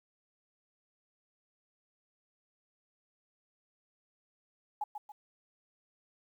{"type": "tone with echo", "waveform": "sine", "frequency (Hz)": 838, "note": "G#5", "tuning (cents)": 15, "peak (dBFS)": -31, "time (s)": [4.81, 4.84], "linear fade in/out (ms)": 5, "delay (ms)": 140, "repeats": 2, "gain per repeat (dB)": -7, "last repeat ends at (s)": 5.12, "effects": ["11-bit"]}